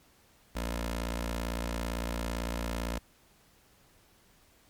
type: tone with notch filter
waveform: 15% pulse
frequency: 57.8 Hz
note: A#1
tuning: 14 cents flat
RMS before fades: -34 dBFS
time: 0.55-2.99 s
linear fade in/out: 10 ms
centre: 130 Hz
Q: 0.68
effects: pink hiss -63 dBFS RMS until 4.69 s + MP3 96 kbps